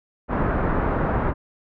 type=low-pass noise; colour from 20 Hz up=pink; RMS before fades=-22 dBFS; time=0.28-1.34 s; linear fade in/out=50 ms; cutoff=1500 Hz; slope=24 dB/octave; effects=none

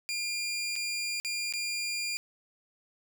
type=tone with dropouts; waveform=20% pulse; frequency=2400 Hz; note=D7; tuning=37 cents sharp; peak=-26 dBFS; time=0.09-2.17 s; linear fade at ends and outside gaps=0 ms; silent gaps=0.756-0.762 / 1.2-1.248 / 1.525-1.537 s; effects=none

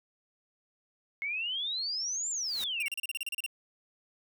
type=exponential two-way sweep; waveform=sine; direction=up then down; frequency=2156 to 7459 to 2156 Hz; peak=-31 dBFS; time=1.22-2.88 s; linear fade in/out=0 ms; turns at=2.3 s
type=noise with exponential growth; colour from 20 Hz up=white; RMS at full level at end=-38 dBFS; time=2.33-2.64 s; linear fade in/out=2 ms; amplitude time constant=67 ms
type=tone bursts; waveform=45% pulse; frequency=2771 Hz; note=F7; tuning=14 cents flat; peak=-32 dBFS; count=12; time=2.8-3.463 s; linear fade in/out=2 ms; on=25 ms; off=33 ms
effects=none

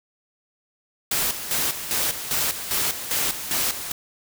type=noise with tremolo; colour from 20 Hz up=white; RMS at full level=-23 dBFS; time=1.11-3.92 s; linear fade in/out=5 ms; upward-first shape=square; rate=2.5 Hz; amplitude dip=65%; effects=none

